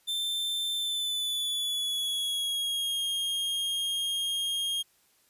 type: tone with pitch glide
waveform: 45% pulse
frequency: 3556 to 3242 Hz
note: A7 to G#7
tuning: +18 to -42 cents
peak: -28 dBFS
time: 0.07-4.83 s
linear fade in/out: 20 ms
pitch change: -160 cents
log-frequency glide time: 0.74-3.03 s
effects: white hiss -66 dBFS RMS until 5.29 s + resampled to 32000 Hz